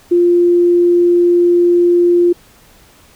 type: tone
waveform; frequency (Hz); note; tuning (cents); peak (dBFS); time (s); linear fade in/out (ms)
sine; 349.2; F4; 0; -7; 0.11-2.33; 10
effects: pink hiss -46 dBFS RMS until 3.15 s